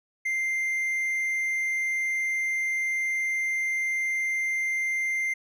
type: tone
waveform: triangle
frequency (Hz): 2093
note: C7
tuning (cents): 0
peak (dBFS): -23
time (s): 0.25-5.34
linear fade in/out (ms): 10
effects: none